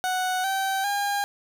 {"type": "tone with pitch steps", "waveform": "30% pulse", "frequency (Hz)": [740, 773.7, 808.8], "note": ["F#5", "G5", "G#5"], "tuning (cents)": [0, -23, -46], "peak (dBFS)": -21, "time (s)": [0.04, 1.24], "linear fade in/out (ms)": 0, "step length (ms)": 400, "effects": []}